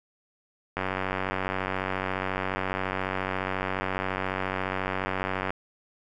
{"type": "click train", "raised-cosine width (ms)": 0.5, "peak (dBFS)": -13, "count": 448, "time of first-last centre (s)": [0.77, 5.505], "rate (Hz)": 94.4, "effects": []}